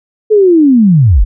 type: linear sweep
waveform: sine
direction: down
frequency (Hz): 440 to 33.14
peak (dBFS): -3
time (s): 0.3-1.25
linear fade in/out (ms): 20
effects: none